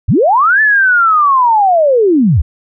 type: linear two-way sweep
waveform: sine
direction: up then down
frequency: 56 to 1763 to 56 Hz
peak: -6 dBFS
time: 0.08-2.42 s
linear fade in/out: 10 ms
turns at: 0.61 s
effects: none